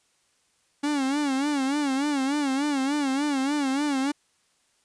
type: tone with vibrato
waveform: 45% pulse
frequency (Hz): 280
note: C#4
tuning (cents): +18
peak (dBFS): -23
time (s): 0.83-4.12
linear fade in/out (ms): 10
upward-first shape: sine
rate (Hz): 3.4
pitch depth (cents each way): 110
effects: white hiss -67 dBFS RMS until 4.84 s + resampled to 22050 Hz